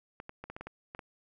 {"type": "clicks", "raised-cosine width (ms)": 0.5, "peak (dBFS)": -27, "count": 9, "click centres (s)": [0.201, 0.294, 0.44, 0.5, 0.565, 0.61, 0.67, 0.949, 0.992], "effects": []}